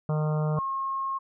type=harmonic tone; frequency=153.1 Hz; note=D#3; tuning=28 cents flat; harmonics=1 / 3 / 4 / 5 / 6 / 7 / 8 / 9; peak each=-24 / -35 / -35 / -41 / -43 / -42 / -42 / -47 dBFS; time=0.09-0.59 s; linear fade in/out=2 ms
type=tone; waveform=sine; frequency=1079 Hz; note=C#6; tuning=47 cents flat; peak=-27 dBFS; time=0.56-1.19 s; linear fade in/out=20 ms
effects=none